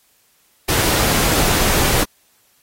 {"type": "noise", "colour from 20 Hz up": "pink", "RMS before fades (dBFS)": -17, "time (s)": [0.68, 2.04], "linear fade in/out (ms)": 10, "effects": ["white hiss -58 dBFS RMS until 2.62 s", "AAC 48 kbps"]}